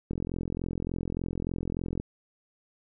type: click train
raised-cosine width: 3 ms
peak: -19 dBFS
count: 83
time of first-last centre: 0.11-1.999 s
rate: 43.4 Hz
effects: none